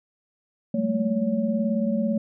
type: tone cluster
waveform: sine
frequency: 186 / 204.7 / 223 / 563 Hz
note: F#3 / G#3 / A3 / C#5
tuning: +9 / -25 / +23 / +27 cents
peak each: -32 / -28 / -23 / -29 dBFS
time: 0.74-2.18 s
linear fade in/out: 5 ms
effects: none